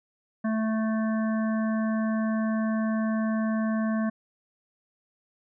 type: harmonic tone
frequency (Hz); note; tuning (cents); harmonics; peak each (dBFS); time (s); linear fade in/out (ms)
220; A3; 0; 1 / 3 / 5 / 7 / 8; -24 / -34 / -38 / -41 / -42; 0.44-4.1; 10
effects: none